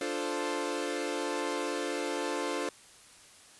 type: chord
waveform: sawtooth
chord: D minor seventh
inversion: none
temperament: equal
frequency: 293.7 / 349.2 / 440 / 523.3 Hz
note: D4 / F4 / A4 / C5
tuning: 0 / 0 / 0 / 0 cents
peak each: -33 dBFS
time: 0.01-2.69 s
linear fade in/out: 2 ms
effects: white hiss -55 dBFS RMS until 3.59 s + resampled to 24000 Hz